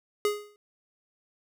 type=tone with exponential decay; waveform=square; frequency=415.3 Hz; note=G#4; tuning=in tune; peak=-21 dBFS; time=0.25-0.56 s; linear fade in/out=1 ms; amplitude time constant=66 ms; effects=none